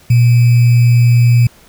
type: tone with sample-and-hold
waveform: sine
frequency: 120 Hz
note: B2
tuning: 49 cents flat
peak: -5 dBFS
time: 0.1-1.47 s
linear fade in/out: 5 ms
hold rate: 2450 Hz
effects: pink hiss -45 dBFS RMS until 1.68 s